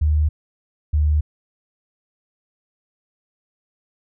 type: tone pair in turn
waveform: sine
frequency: 76 / 75.21 Hz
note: D#2 / D2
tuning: -40 / +42 cents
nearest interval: unison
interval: 18 cents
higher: first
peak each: -14 dBFS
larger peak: neither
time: 0.01-0.29 / 0.93-1.21 s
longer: neither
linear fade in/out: 10 ms
effects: none